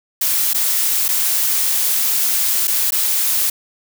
blue noise with dropouts, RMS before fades -17 dBFS, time 0.21-3.5 s, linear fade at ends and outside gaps 5 ms, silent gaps 0.534-0.544 / 1.083-1.087 / 2.673-2.678 / 2.907-2.921 s, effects none

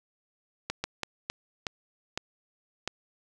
slowing click train, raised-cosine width 0.2 ms, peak -13 dBFS, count 7, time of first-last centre 0.7-2.876 s, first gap 140 ms, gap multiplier 1.38, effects none

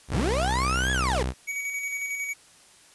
sawtooth tone, 64.1 Hz, C2, 35 cents flat, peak -22 dBFS, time 0.08-1.34 s, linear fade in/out 50 ms
35% pulse linear two-way sweep, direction up then down, 55 to 1711 to 377 Hz, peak -23 dBFS, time 0.12-1.23 s, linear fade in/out 5 ms, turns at 0.92 s
square tone with tremolo, 2257 Hz, C#7, 31 cents sharp, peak -28 dBFS, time 1.47-2.34 s, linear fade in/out 20 ms, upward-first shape square, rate 11 Hz, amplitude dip 35%
effects white hiss -54 dBFS RMS until 2.94 s + resampled to 24000 Hz

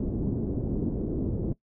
white low-pass noise, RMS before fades -29 dBFS, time 0-1.53 s, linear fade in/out 5 ms, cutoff 350 Hz, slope 24 dB/octave, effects noise-tail reverb RT60 0.1 s tail -19 dB re dry

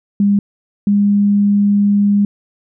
sine tone pair in turn, 201.9 / 203.2 Hz, G#3 / G#3, -49 / -38 cents, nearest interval unison, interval 11 cents, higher second, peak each -9 / -9 dBFS, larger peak neither, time 0.2-0.39 / 0.87-2.25 s, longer second, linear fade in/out 2 ms, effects none

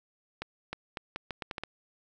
accelerating click train, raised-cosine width 0.3 ms, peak -19 dBFS, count 9, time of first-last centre 0.42-1.636 s, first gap 310 ms, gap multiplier 0.78, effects none

